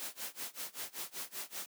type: noise with tremolo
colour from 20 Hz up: white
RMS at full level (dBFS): -40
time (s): 0-1.66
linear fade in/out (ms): 0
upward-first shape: sine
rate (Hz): 5.2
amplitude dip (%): 95
effects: high-pass 200 Hz 12 dB/octave